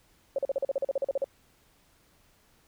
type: tone bursts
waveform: sine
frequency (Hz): 547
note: C#5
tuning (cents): -23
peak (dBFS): -24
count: 14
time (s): 0.36-1.243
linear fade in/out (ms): 2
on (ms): 25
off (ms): 41
effects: pink hiss -64 dBFS RMS until 2.67 s